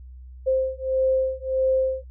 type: beating tone pair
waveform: sine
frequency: 523.3 / 524.9 Hz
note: C5 / C5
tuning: 0 / +5 cents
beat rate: 1.6 Hz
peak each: -23 dBFS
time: 0.46-2.04 s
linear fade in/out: 20 ms
effects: noise-tail reverb RT60 0.1 s tail -23 dB re dry + added 63 Hz sine -39 dBFS peak until 2.1 s